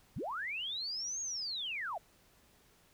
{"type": "linear two-way sweep", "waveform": "sine", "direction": "up then down", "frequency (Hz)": [65.41, 6645, 600], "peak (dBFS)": -36, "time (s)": [0.16, 1.98], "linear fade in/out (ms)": 5, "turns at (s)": 1.21, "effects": ["pink hiss -66 dBFS RMS until 2.93 s"]}